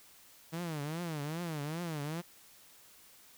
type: tone with vibrato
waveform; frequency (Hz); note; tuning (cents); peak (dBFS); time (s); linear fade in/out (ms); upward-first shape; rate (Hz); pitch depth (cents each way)
sawtooth; 158.4; D#3; +31; -32; 0.52-2.22; 20; triangle; 2.5; 210
effects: white hiss -59 dBFS RMS until 3.37 s